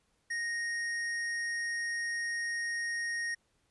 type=tone with hard clipping; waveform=sine; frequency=1864.7 Hz; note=A#6; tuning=in tune; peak=-34 dBFS; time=0.3-3.35 s; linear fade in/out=10 ms; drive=12 dB; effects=pink hiss -74 dBFS RMS until 3.7 s + resampled to 24000 Hz